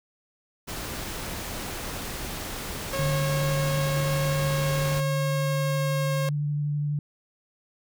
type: noise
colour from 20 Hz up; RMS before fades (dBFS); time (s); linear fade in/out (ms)
pink; -34; 0.67-5.01; 20
type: tone with pitch glide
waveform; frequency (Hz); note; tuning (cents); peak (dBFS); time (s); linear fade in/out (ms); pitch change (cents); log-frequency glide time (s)
sawtooth; 545 to 539.4; C#5 to C#5; -29 to -47; -24; 2.93-6.29; 2; -18; 4.45-6.14
type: tone with vibrato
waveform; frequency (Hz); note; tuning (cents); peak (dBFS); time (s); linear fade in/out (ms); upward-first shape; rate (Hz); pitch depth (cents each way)
sine; 146.83; D3; 0; -24; 2.99-6.99; 2; sine; 12; 12
effects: none